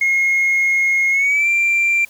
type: tone with pitch glide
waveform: sine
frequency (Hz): 2154 to 2363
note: C7 to D7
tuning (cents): +50 to +10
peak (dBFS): -11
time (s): 0.01-2.05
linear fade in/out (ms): 5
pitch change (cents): +160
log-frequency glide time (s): 1.11-1.48
effects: tanh soft clip ceiling -11 dBFS + white hiss -47 dBFS RMS until 2.09 s